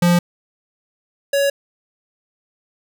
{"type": "tone pair in turn", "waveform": "square", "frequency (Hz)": [174.61, 559.8], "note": ["F3", "C#5"], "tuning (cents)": [0, 17], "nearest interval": "octave + minor sixth", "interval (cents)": 2017, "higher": "second", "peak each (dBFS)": [-12, -15], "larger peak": "first", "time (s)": [[0.02, 0.19], [1.33, 1.5]], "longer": "neither", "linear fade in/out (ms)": 5, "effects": []}